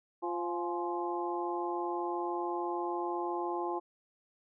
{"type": "harmonic tone with a mistuned harmonic", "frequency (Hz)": 174.61, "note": "F3", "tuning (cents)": 0, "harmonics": [2, 3, 4, 5, 6], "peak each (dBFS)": [-35, -45, -41, -37, -40], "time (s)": [0.22, 3.8], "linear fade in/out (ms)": 20, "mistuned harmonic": 5, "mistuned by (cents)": -54, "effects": []}